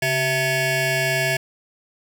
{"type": "ring-modulated tone", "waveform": "20% pulse", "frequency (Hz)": 521, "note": "C5", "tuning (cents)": -7, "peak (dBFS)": -11, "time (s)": [0.02, 1.37], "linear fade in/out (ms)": 5, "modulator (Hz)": 1180, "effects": []}